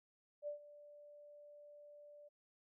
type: tone with ADSR envelope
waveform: sine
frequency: 587 Hz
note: D5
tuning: 1 cent flat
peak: -39 dBFS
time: 0.42-2.29 s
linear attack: 54 ms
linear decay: 110 ms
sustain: -17 dB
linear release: 16 ms
effects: none